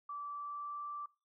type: tone with pitch glide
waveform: sine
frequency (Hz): 1160 to 1169.4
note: D6 to D6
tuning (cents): -22 to -8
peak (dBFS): -40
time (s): 0.09-1.06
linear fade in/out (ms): 5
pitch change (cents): +14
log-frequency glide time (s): 0.3-0.85
effects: noise-tail reverb RT60 0.3 s tail -20 dB re dry